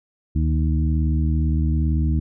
harmonic tone with a mistuned harmonic, 77.78 Hz, D#2, in tune, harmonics 1 / 2 / 3 / 4, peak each -18 / -24 / -28 / -30 dBFS, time 0.35-2.2 s, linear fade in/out 10 ms, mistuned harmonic 1, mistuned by -73 cents, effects none

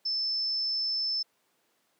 sine tone, 5274 Hz, E8, in tune, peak -27 dBFS, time 0.05-1.23 s, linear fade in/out 10 ms, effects pink hiss -71 dBFS RMS until 1.99 s + high-pass 300 Hz 12 dB/octave

